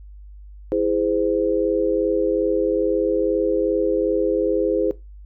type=chord; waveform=sine; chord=E augmented; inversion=none; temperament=just; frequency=329.6 / 412 / 515 Hz; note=E4 / G#4 / B#4; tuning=0 / -14 / -28 cents; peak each=-22 dBFS; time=0.72-4.91 s; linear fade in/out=0 ms; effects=noise-tail reverb RT60 0.2 s tail -17 dB re dry + added 50 Hz sine -38 dBFS peak until 5.25 s